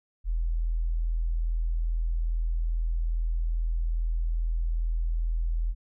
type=tone; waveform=sine; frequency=41.2 Hz; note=E1; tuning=in tune; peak=-24 dBFS; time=0.24-5.75 s; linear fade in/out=50 ms; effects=none